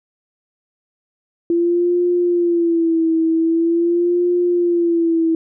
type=tone with vibrato; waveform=sine; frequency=338.5 Hz; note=E4; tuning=46 cents sharp; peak=-13 dBFS; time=1.5-5.35 s; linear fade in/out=2 ms; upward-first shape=sine; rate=0.44 Hz; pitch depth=72 cents each way; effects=none